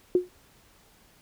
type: tone with exponential decay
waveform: sine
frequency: 360.5 Hz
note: F#4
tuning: 45 cents flat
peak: -14 dBFS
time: 0.15-0.29 s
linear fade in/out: 2 ms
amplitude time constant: 30 ms
effects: pink hiss -59 dBFS RMS until 1.21 s